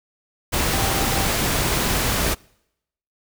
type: tone in noise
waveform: sine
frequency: 784 Hz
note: G5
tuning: in tune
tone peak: -29 dBFS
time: 0.72-1.26 s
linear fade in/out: 20 ms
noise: pink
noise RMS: -21 dBFS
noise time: 0.52-2.35 s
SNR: -11 dB
effects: noise-tail reverb RT60 0.8 s tail -26 dB re dry